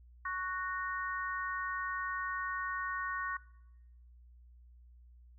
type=harmonic tone; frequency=370 Hz; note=F#4; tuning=in tune; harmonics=3 / 4 / 5; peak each=-37 / -40 / -40 dBFS; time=0.25-3.37 s; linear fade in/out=5 ms; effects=noise-tail reverb RT60 0.9 s tail -21 dB re dry + added 60 Hz sine -55 dBFS peak until 5.38 s